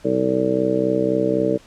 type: harmonic tone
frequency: 63.9 Hz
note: C2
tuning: 40 cents flat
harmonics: 2 / 3 / 4 / 5 / 6 / 7 / 8 / 9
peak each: -31 / -26 / -29 / -22 / -30 / -21 / -33 / -23 dBFS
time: 0.04-1.58 s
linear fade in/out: 20 ms
effects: pink hiss -49 dBFS RMS until 1.66 s + low-pass 8000 Hz 12 dB/octave